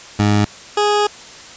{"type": "tone pair in turn", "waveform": "20% pulse", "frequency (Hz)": [103.83, 415.3], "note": ["G#2", "G#4"], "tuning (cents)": [0, 0], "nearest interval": "2 octaves", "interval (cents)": 2400, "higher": "second", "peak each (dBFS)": [-7, -8], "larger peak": "first", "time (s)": [[0.19, 0.45], [0.77, 1.07]], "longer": "second", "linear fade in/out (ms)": 5, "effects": ["white hiss -37 dBFS RMS until 1.56 s", "resampled to 16000 Hz"]}